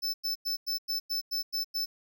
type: tone bursts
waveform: square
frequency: 5274 Hz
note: E8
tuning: in tune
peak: -29 dBFS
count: 9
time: 0.02-1.86 s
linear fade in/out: 20 ms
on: 120 ms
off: 95 ms
effects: none